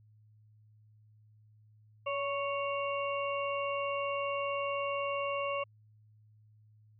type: harmonic tone with a mistuned harmonic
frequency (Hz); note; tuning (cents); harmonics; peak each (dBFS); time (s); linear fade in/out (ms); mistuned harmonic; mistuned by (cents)
554.4; C#5; 0; 1 / 2 / 4 / 5; -34 / -36 / -44 / -40; 2.06-5.64; 10; 1; +31
effects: added 107 Hz sine -59 dBFS peak until 6.99 s